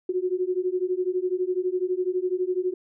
sine beating tone pair, 360 / 372 Hz, F#4 / F#4, -47 / +9 cents, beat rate 12 Hz, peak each -26 dBFS, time 0.09-2.74 s, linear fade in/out 5 ms, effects none

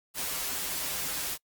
white noise with comb filter, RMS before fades -33 dBFS, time 0.14-1.38 s, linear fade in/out 50 ms, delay 9 ms, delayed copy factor -0.65, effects noise-tail reverb RT60 0.1 s tail -25 dB re dry + Opus 48 kbps

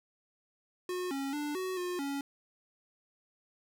square tone with pitch steps, 362.4 / 274.2 / 294.6 / 372.6 / 358 / 279.5 Hz, F#4 / C#4 / D4 / F#4 / F4 / C#4, -36 / -19 / +6 / +12 / +43 / +14 cents, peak -34 dBFS, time 0.89-2.21 s, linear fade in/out 2 ms, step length 220 ms, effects none

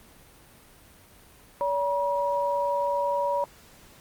sine tone pair together, 570.2 / 959 Hz, C#5 / A#5, +49 / +49 cents, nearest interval major sixth, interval 900 cents, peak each -26 dBFS, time 1.61-3.44 s, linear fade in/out 0 ms, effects pink hiss -53 dBFS RMS until 4 s + Opus 32 kbps

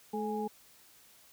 sine tone cluster, 213.9 / 430.5 / 829 Hz, A3 / A4 / G#5, -49 / -38 / -3 cents, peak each -36 / -36 / -37 dBFS, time 0.13-0.48 s, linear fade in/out 10 ms, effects white hiss -60 dBFS RMS until 1.32 s

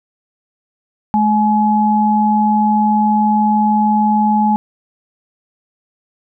sine tone pair together, 213.3 / 847.1 Hz, G#3 / G#5, +46 / +34 cents, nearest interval 2 octaves, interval 2388 cents, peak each -13 dBFS, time 1.14-4.56 s, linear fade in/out 0 ms, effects none

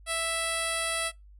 10% pulse tone with low-pass filter, 659.3 Hz, E5, in tune, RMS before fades -30 dBFS, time 0.06-1.12 s, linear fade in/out 50 ms, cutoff 9900 Hz, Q 3.1, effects noise-tail reverb RT60 0.2 s tail -24 dB re dry + added 50 Hz sine -49 dBFS peak until 1.39 s

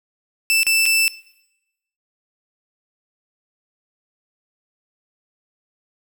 sawtooth tone with dropouts, 2650 Hz, E7, 9 cents sharp, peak -11 dBFS, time 0.5-1.08 s, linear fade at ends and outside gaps 0 ms, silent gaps 0.632-0.667 / 0.856-0.862 s, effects noise-tail reverb RT60 0.9 s tail -19 dB re dry

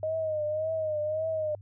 sine tone with vibrato, 622.3 Hz, D#5, in tune, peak -27 dBFS, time 0.03-1.55 s, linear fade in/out 2 ms, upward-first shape triangle, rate 1.8 Hz, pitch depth 70 cents each way, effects added 100 Hz sine -45 dBFS peak until 1.61 s

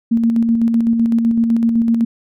sine tone with tremolo, 230.3 Hz, A#3, 21 cents flat, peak -10 dBFS, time 0.11-2.05 s, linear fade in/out 10 ms, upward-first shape square, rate 7.9 Hz, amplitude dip 35%, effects none

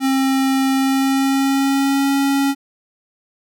square tone with pitch glide, 267.4 to 276.4 Hz, C4 to C#4, +38 to -5 cents, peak -15 dBFS, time 0-2.55 s, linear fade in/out 50 ms, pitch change +57 cents, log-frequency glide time 0.74-2.12 s, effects none

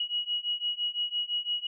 sine beating tone pair, 2904 / 2909.9 Hz, F#7 / F#7, -33 / -30 cents, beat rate 5.9 Hz, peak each -32 / -31 dBFS, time 0-1.67 s, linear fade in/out 5 ms, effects none

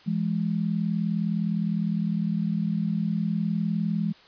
sine tone pair together, 169 / 208.7 Hz, E3 / G#3, +43 / +9 cents, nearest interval major third, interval 366 cents, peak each -26 dBFS, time 0.06-4.13 s, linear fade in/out 20 ms, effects white hiss -53 dBFS RMS until 4.27 s + resampled to 11025 Hz

